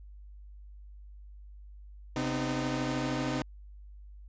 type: tone cluster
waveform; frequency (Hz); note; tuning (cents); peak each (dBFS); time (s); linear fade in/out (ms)
sawtooth; 133.1 / 253.3 / 306.6; C3 / B3 / D#4; +30 / +44 / -25; -31 / -30 / -30; 2.16-3.42; 2
effects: added 50 Hz sine -46 dBFS peak until 4.28 s + resampled to 16000 Hz